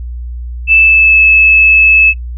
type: tone with pitch glide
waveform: sine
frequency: 2636 to 2604 Hz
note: E7 to E7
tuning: -1 to -22 cents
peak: -3 dBFS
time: 0.67-2.14 s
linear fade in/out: 50 ms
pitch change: -21 cents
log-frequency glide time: 0.78-1.22 s
effects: noise-tail reverb RT60 0.1 s tail -17 dB re dry + added 60 Hz sine -19 dBFS peak until 2.37 s